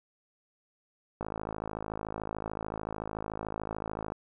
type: click train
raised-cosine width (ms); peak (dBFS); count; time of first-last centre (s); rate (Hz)
1; -21; 157; 1.21-4.12; 53.6
effects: none